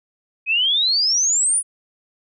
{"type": "exponential sweep", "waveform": "sine", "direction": "up", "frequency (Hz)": [2489, 10000], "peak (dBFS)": -15, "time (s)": [0.46, 1.63], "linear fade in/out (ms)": 50, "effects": []}